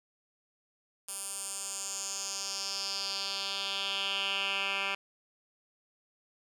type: tone with band-pass filter sweep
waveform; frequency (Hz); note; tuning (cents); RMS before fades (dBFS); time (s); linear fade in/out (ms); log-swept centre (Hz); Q
10% pulse; 196.4; G3; +4; -35; 1.08-4.95; 5; 9900 to 2300; 3.2
effects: none